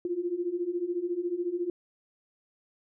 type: beating tone pair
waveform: sine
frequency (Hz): 341.3 / 355.3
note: F4 / F4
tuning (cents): -40 / +30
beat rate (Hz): 14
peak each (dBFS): -33 / -30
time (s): 0.05-1.7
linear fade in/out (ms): 2
effects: none